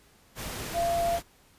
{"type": "tone in noise", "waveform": "sine", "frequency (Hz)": 684, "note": "F5", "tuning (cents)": -36, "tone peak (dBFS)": -24, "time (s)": [0.73, 1.2], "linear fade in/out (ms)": 50, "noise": "pink", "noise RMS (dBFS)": -36, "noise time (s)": [0.35, 1.23], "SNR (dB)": 9, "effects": ["pink hiss -60 dBFS RMS until 1.58 s", "resampled to 32000 Hz"]}